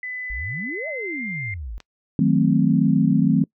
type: tone with pitch glide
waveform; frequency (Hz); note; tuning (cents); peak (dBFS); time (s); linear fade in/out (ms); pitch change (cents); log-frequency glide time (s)
sine; 2004 to 2101; B6 to C7; +25 to +7; -28; 0.03-1.54; 2; +82; 0.62-1.22
type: exponential two-way sweep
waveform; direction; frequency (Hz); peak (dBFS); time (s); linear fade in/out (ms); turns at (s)
sine; up then down; 46.23 to 659.3 to 46.23; -29; 0.3-1.78; 0; 0.88
type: click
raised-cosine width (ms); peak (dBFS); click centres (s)
0.2; -23; 1.803
type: chord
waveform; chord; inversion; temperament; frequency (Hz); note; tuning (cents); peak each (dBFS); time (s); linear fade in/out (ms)
sine; D# diminished seventh; none; equal with one note detuned; 158.1 / 185 / 220 / 261.6; D#3 / F#3 / A3 / C4; +28 / 0 / 0 / 0; -20; 2.19-3.44; 2
effects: noise-tail reverb RT60 0.1 s tail -24 dB re dry